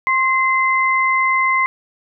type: tone pair together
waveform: sine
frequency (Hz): 1061 / 2062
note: C6 / C7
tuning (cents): +24 / -26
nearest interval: octave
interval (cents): 1150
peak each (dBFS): -16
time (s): 0.07-1.66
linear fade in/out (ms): 0
effects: none